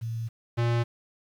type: tone pair in turn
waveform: sine / square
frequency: 114.1 / 118.12 Hz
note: A#2 / A#2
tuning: -37 / +23 cents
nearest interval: minor second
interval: 60 cents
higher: second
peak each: -29 / -23 dBFS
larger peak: second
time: 0.01-0.29 / 0.57-0.84 s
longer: first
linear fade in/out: 20 ms
effects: low-pass 4000 Hz 12 dB/octave + 9-bit